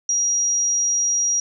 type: tone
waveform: sine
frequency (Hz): 5730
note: F8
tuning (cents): +44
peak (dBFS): -17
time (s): 0.09-1.4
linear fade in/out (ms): 2
effects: none